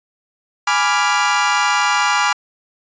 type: chord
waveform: 30% pulse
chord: G# diminished seventh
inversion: none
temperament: equal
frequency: 830.6 / 987.8 / 1174.7 / 1396.9 Hz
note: G#5 / B5 / D6 / F6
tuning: 0 / 0 / 0 / 0 cents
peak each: -17 dBFS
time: 0.67-2.33 s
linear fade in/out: 5 ms
effects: resampled to 16000 Hz